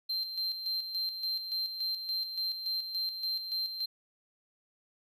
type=tone with tremolo; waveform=triangle; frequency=4142 Hz; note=C8; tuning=18 cents flat; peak=-29 dBFS; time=0.09-3.86 s; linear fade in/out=10 ms; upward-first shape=square; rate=3.5 Hz; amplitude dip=55%; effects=none